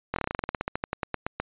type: slowing click train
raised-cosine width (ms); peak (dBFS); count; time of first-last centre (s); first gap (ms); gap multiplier
0.5; -12; 21; 0.14-1.4; 22; 1.1
effects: resampled to 8000 Hz